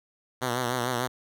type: tone with vibrato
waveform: 5% pulse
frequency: 123.47 Hz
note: B2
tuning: in tune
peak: -15 dBFS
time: 0.41-1.08 s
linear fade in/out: 20 ms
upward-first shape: triangle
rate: 6.7 Hz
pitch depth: 86 cents each way
effects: none